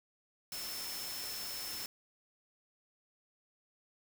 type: tone in noise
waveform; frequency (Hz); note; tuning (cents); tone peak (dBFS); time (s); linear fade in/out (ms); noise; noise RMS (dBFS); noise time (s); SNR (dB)
sine; 5300; E8; +9; -43; 0.52-1.86; 2; white; -43; 0.52-1.86; -3
effects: none